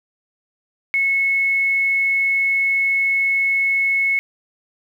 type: tone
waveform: sine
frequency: 2193 Hz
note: C#7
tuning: 19 cents flat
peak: -15 dBFS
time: 0.94-4.19 s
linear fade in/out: 0 ms
effects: 8-bit